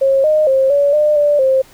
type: tone with pitch steps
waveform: sine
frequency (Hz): 541 / 615 / 533 / 570 / 601 / 586 / 529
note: C#5 / D#5 / C5 / C#5 / D5 / D5 / C5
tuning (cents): -42 / -20 / +32 / +48 / +40 / -4 / +19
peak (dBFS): -9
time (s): 0.01-1.62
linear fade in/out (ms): 10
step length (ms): 230
effects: pink hiss -45 dBFS RMS until 1.73 s